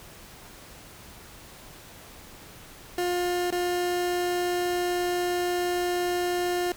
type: tone with dropouts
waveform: 30% pulse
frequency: 354.8 Hz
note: F4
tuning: 27 cents sharp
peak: -22 dBFS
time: 2.98-6.72 s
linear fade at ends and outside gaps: 2 ms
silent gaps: 3.505-3.524 s
effects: pink hiss -47 dBFS RMS until 6.76 s